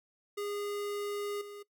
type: tone with level steps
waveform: square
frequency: 409.5 Hz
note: G#4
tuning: 24 cents flat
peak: -35 / -45 dBFS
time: 0.37-1.63 s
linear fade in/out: 10 ms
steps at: 1.41 s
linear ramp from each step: 5 ms
effects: noise-tail reverb RT60 0.1 s tail -19 dB re dry